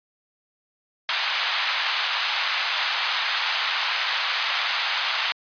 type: band-pass noise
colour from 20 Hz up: white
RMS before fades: -25 dBFS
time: 1.09-5.32 s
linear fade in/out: 0 ms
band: 830 to 4100 Hz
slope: 24 dB/octave
effects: resampled to 11025 Hz